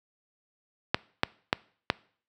clicks, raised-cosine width 0.3 ms, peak -5 dBFS, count 4, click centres 0.945 / 1.234 / 1.529 / 1.901 s, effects noise-tail reverb RT60 0.5 s tail -23 dB re dry + high-pass 80 Hz 12 dB/octave

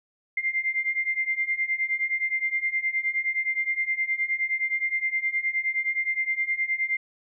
sine beating tone pair, 2093 / 2102.6 Hz, C7 / C7, 0 / +8 cents, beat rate 9.6 Hz, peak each -28 / -26 dBFS, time 0.37-6.97 s, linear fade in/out 5 ms, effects none

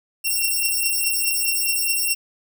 5% pulse beating tone pair, 2729 / 2733.8 Hz, F7 / F7, -41 / -38 cents, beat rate 4.8 Hz, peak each -13 dBFS, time 0.24-2.15 s, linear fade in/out 20 ms, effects none

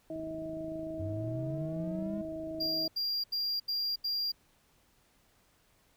harmonic tone, 160 Hz, D#3, 49 cents sharp, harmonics 1 / 2 / 4, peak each -50 / -39 / -39 dBFS, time 0.1-2.88 s, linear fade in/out 2 ms
click train, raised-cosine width 3 ms, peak -37 dBFS, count 68, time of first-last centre 0.16-2.66 s, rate 26.8 Hz
triangle linear sweep, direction up, 90.7 to 208.5 Hz, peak -33 dBFS, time 0.99-2.22 s, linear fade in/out 10 ms
triangle tone bursts, 4777 Hz, D8, 29 cents sharp, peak -29 dBFS, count 5, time 2.6-4.32 s, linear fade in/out 10 ms, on 280 ms, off 80 ms
effects pink hiss -68 dBFS RMS until 5.96 s

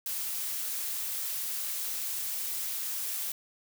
blue noise, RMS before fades -34 dBFS, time 0.06-3.32 s, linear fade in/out 2 ms, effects none

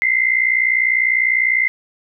sine tone pair together, 2040 / 2100 Hz, C7 / C7, -44 / +6 cents, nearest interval minor second, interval 50 cents, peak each -16 dBFS, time 0.02-1.68 s, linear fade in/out 0 ms, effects none

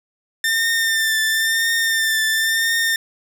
sawtooth tone with vibrato, 1797 Hz, A6, 36 cents sharp, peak -13 dBFS, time 0.44-2.96 s, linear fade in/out 2 ms, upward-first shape triangle, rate 0.97 Hz, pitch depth 35 cents each way, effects none

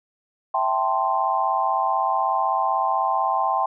sine chord, A minor seventh, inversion second, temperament equal, 659.3 / 784 / 880 / 1046.5 Hz, E5 / G5 / A5 / C6, 0 / 0 / 0 / 0 cents, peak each -28 / -23 / -26 / -23 dBFS, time 0.54-3.66 s, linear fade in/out 5 ms, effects none

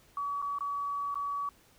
sine tone with dropouts, 1137 Hz, C#6, 44 cents sharp, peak -31 dBFS, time 0.17-1.49 s, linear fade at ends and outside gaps 2 ms, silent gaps 0.418-0.424 / 0.586-0.607 / 1.144-1.155 s, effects pink hiss -62 dBFS RMS until 1.78 s

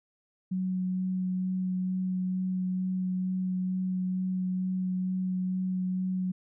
sine tone with vibrato, 185 Hz, F#3, in tune, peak -27 dBFS, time 0.51-6.32 s, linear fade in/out 10 ms, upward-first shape sine, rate 2.2 Hz, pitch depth 9 cents each way, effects none

